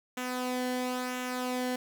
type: tone with flanger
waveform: sawtooth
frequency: 251.4 Hz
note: B3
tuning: 31 cents sharp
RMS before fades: -33 dBFS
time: 0.17-1.76 s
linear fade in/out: 5 ms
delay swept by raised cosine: 0.21 to 0.82 ms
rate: 0.98 Hz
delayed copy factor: -0.5
effects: 9-bit